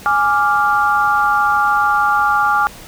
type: chord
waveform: sine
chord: D diminished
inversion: second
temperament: equal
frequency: 830.6 / 1174.7 / 1396.9 Hz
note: Ab5 / D6 / F6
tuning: 0 / 0 / 0 cents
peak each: -16 dBFS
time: 0.06-2.67 s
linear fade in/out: 0 ms
effects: pink hiss -37 dBFS RMS until 2.87 s